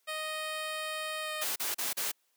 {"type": "tone with pitch glide", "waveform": "10% pulse", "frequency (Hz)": [622.3, 617.3], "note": ["D#5", "D#5"], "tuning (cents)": [0, -14], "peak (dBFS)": -26, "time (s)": [0.07, 1.45], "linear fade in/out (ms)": 20, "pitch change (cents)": -14, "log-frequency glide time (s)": [1.21, 1.32]}
{"type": "noise bursts", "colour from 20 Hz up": "white", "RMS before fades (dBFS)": -33, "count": 4, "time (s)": [1.41, 2.118], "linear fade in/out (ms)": 10, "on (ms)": 150, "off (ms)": 36}
{"effects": ["white hiss -74 dBFS RMS until 2.36 s", "high-pass 300 Hz 12 dB/octave"]}